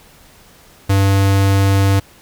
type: tone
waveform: square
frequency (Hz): 98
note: G2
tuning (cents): 0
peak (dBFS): -11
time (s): 0.89-2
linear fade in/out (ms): 10
effects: pink hiss -46 dBFS RMS until 2.21 s